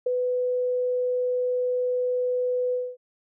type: tone with ADSR envelope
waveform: sine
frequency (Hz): 498.4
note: B4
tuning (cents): +16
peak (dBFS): -18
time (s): 0.06-2.97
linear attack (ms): 8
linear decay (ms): 6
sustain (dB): -4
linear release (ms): 240
effects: none